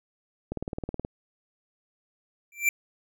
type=click train; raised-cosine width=2 ms; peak=-18 dBFS; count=11; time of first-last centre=0.52-1.049 s; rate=18.9 Hz
type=tone with exponential growth; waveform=square; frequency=2349 Hz; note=D7; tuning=in tune; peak=-17 dBFS; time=2.52-2.69 s; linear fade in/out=2 ms; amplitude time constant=36 ms
effects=none